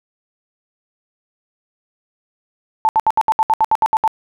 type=tone bursts; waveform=sine; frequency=880 Hz; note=A5; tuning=in tune; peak=-10 dBFS; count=12; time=2.85-4.077 s; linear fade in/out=0 ms; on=39 ms; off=69 ms; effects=none